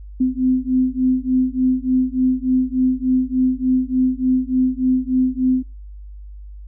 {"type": "beating tone pair", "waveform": "sine", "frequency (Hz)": [255, 258.4], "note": ["C4", "C4"], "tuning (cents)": [-44, -21], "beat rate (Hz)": 3.4, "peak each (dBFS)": [-18, -18], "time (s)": [0.2, 5.63], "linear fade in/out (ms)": 10, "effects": ["noise-tail reverb RT60 0.3 s tail -24 dB re dry", "added 50 Hz sine -33 dBFS peak until 6.67 s"]}